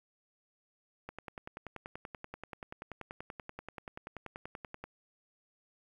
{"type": "click train", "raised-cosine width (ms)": 0.5, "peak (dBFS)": -27, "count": 40, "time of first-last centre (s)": [1.09, 4.84], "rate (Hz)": 10.4, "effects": ["10-bit"]}